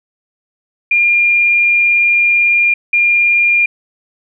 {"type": "tone pair in turn", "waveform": "sine", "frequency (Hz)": [2406, 2406], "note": ["D7", "D7"], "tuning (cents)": [41, 41], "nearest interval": "unison", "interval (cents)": 0, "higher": "neither", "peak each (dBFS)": -8, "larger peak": "neither", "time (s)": [[0.91, 2.74], [2.93, 3.66]], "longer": "first", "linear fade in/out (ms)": 5, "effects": []}